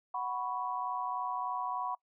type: chord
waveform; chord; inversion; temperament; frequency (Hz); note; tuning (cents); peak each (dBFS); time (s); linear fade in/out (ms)
sine; F# suspended fourth; none; just; 740 / 986.7 / 1110; F#5 / B5 / C#6; 0 / -2 / +2; -38 / -36 / -38; 0.14-1.95; 5
effects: noise-tail reverb RT60 0.1 s tail -24 dB re dry